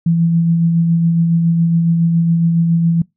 sine tone with tremolo, 167.3 Hz, E3, 26 cents sharp, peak -9 dBFS, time 0.06-3.02 s, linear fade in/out 5 ms, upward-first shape sine, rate 7.2 Hz, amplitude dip 30%, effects noise-tail reverb RT60 0.2 s tail -25 dB re dry

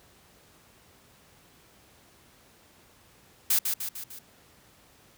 blue noise with echo, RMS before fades -23 dBFS, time 3.5-3.59 s, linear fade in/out 5 ms, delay 150 ms, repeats 4, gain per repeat -5 dB, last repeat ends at 4.19 s, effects pink hiss -58 dBFS RMS until 5.17 s + high-pass 60 Hz 12 dB/octave

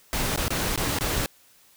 pink noise with dropouts, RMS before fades -26 dBFS, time 0.13-1.26 s, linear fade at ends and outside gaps 0 ms, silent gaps 0.361-0.375 / 0.481-0.505 / 0.76-0.776 / 0.987-1.009 s, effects white hiss -57 dBFS RMS until 1.76 s

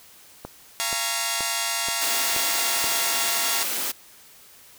click train, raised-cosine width 1 ms, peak -19 dBFS, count 6, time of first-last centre 0.45-2.842 s, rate 2.09 Hz
5% pulse chord, Bb minor seventh, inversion second, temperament equal with one note detuned, 685.3 / 830.6 / 932.3 / 1108.7 Hz, F5 / Ab5 / Bb5 / Db6, -33 / 0 / 0 / 0 cents, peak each -17 / -21 / -16 / -19 dBFS, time 0.8-3.63 s, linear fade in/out 0 ms
white high-pass noise, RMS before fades -27 dBFS, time 2.01-3.92 s, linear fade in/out 10 ms, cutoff 220 Hz, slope 24 dB/octave
effects white hiss -50 dBFS RMS until 4.78 s

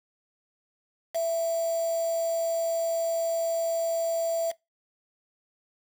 sine tone with quantisation, 664 Hz, E5, 12 cents sharp, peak -24 dBFS, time 1.14-4.52 s, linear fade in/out 20 ms, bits 6, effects noise-tail reverb RT60 0.2 s tail -22 dB re dry

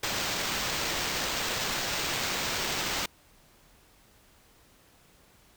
violet noise with sample-and-hold, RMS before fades -31 dBFS, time 0.03-3.06 s, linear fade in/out 5 ms, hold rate 11025 Hz, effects pink hiss -60 dBFS RMS until 5.56 s

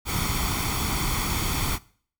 pink noise with comb filter, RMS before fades -26 dBFS, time 0.05-1.79 s, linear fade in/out 50 ms, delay 0.89 ms, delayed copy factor +0.65, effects noise-tail reverb RT60 0.5 s tail -21 dB re dry

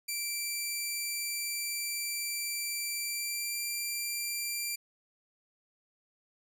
10% pulse tone with pitch glide, 2344 to 2366 Hz, D7 to D7, -4 to +12 cents, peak -24 dBFS, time 0.08-4.76 s, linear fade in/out 10 ms, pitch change +16 cents, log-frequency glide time 2.99-3.59 s, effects none

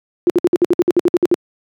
sine tone bursts, 350.6 Hz, F4, 7 cents sharp, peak -8 dBFS, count 13, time 0.27-1.342 s, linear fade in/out 0 ms, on 28 ms, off 59 ms, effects high-pass 150 Hz 12 dB/octave

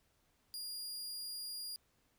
sawtooth tone, 4834 Hz, D8, 49 cents sharp, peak -39 dBFS, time 0.54-1.76 s, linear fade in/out 0 ms, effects pink hiss -75 dBFS RMS until 2.18 s

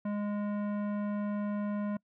sine tone with tanh clipping, 206.3 Hz, G#3, 11 cents flat, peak -33 dBFS, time 0.05-1.97 s, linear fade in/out 5 ms, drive 18 dB, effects noise-tail reverb RT60 0.1 s tail -25 dB re dry + low-pass 2000 Hz 12 dB/octave

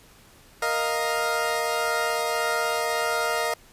20% pulse chord, Bb suspended fourth, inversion none, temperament equal, 466.2 / 622.3 / 698.5 Hz, Bb4 / Eb5 / F5, 0 / 0 / 0 cents, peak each -23 dBFS, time 0.62-3.54 s, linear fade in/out 5 ms, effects pink hiss -53 dBFS RMS until 3.72 s + resampled to 32000 Hz

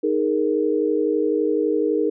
sine chord, D# suspended fourth, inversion none, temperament just, 311.1 / 414.8 / 466.7 Hz, D#4 / G#4 / A#4, 0 / -2 / +2 cents, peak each -22 dBFS, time 0.03-2.1 s, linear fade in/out 10 ms, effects none

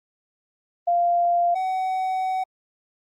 sine / triangle tone pair in turn, 695 / 751.9 Hz, F5 / F#5, -9 / +28 cents, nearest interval minor second, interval 137 cents, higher second, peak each -17 / -20 dBFS, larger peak first, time 0.87-1.55 / 1.55-2.44 s, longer second, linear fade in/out 10 ms, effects Opus 32 kbps

